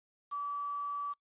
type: tone with quantisation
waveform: sine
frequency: 1151 Hz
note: D6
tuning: 35 cents flat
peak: -34 dBFS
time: 0.31-1.14 s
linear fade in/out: 20 ms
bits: 9
effects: noise-tail reverb RT60 0.1 s tail -26 dB re dry + resampled to 8000 Hz